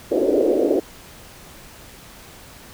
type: band-pass noise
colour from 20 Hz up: pink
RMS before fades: -18 dBFS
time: 0.11-0.8 s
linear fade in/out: 10 ms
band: 290 to 580 Hz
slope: 48 dB/octave
effects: pink hiss -43 dBFS RMS until 2.73 s